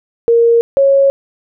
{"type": "tone pair in turn", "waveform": "sine", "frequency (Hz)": [466, 550.3], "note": ["A#4", "C#5"], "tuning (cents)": [-1, -13], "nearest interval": "minor third", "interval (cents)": 288, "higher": "second", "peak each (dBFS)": -6, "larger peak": "neither", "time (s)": [[0.28, 0.61], [0.77, 1.1]], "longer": "neither", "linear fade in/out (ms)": 0, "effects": []}